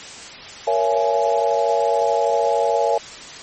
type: chord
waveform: sine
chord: A# half-diminished seventh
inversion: none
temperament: just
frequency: 466.2 / 559.4 / 671.3 / 839.1 Hz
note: A#4 / C#5 / E5 / G#5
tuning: 0 / +16 / +31 / +18 cents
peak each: -21 dBFS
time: 0.67-2.98 s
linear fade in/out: 5 ms
effects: white hiss -36 dBFS RMS until 3.42 s + MP3 32 kbps